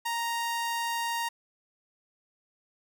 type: tone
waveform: sawtooth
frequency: 932.3 Hz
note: A#5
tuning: in tune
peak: -25 dBFS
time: 0.05-1.29 s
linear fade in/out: 10 ms
effects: none